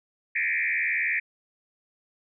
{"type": "tone with frequency modulation", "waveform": "sine", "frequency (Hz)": 2093, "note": "C7", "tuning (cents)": 0, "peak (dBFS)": -23, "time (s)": [0.35, 1.2], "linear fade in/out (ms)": 10, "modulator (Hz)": 79.5, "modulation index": 4.2, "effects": []}